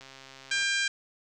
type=click train; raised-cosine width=0.2 ms; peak=-30 dBFS; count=84; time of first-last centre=0.01-0.629 s; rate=134 Hz
type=harmonic tone; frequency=797 Hz; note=G5; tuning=28 cents sharp; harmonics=2 / 3 / 4 / 5 / 6 / 7 / 8 / 9 / 10; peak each=-28 / -32 / -34 / -36 / -38 / -39 / -40 / -41 / -42 dBFS; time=0.51-0.88 s; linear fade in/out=5 ms
effects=none